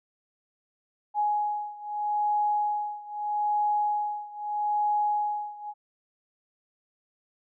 sine beating tone pair, 835 / 835.79 Hz, G#5 / G#5, +9 / +11 cents, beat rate 0.79 Hz, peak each -27 / -29 dBFS, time 1.14-5.74 s, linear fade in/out 50 ms, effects none

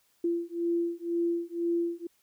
sine beating tone pair, 340 / 342 Hz, F4 / F4, -46 / -36 cents, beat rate 2 Hz, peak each -30 dBFS, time 0.24-2.07 s, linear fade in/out 5 ms, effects white hiss -69 dBFS RMS until 2.22 s

